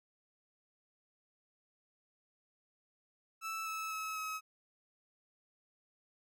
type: tone with pitch steps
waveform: 30% pulse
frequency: 1317 / 1304.1 / 1291.4 / 1278.8 Hz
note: E6 / E6 / E6 / D#6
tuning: -2 / -19 / -36 / +47 cents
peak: -35 dBFS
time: 3.41-4.41 s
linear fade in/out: 50 ms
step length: 250 ms
effects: none